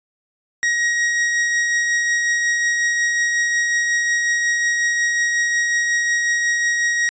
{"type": "tone with tremolo", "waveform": "45% pulse", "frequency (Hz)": 1892, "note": "A#6", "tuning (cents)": 25, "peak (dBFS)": -15, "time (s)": [0.63, 7.09], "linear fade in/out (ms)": 0, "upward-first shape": "triangle", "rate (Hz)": 5.5, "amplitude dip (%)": 30, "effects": ["resampled to 16000 Hz"]}